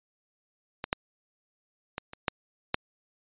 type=clicks; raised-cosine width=0.3 ms; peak=-16 / -8 / -16 / -25 / -8 / -8 dBFS; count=6; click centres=0.841 / 0.929 / 1.981 / 2.134 / 2.282 / 2.744 s; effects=resampled to 8000 Hz